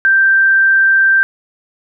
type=tone; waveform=sine; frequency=1569 Hz; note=G6; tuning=1 cent sharp; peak=-7 dBFS; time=0.05-1.23 s; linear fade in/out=0 ms; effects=none